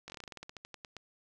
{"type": "slowing click train", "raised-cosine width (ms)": 0.2, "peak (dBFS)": -27, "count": 17, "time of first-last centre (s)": [0.08, 0.967], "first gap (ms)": 19, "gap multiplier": 1.13, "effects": []}